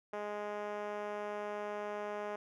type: tone with band-pass filter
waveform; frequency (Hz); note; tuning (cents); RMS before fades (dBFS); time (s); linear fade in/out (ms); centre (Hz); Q
5% pulse; 207.7; G#3; 0; -40; 0.13-2.36; 5; 530; 1.4
effects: none